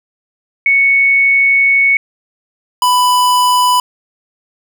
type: tone pair in turn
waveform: sine / square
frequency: 2217 / 993.9 Hz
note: C#7 / B5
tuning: 0 / +11 cents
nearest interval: octave + major second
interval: 1389 cents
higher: first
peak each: -7 / -9 dBFS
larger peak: first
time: 0.66-1.97 / 2.82-3.8 s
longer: first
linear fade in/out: 2 ms
effects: none